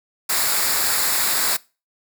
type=noise with comb filter; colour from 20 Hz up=white; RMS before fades=-20 dBFS; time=0.29-1.57 s; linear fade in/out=10 ms; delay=0.33 ms; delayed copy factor=-0.6; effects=noise-tail reverb RT60 0.3 s tail -22 dB re dry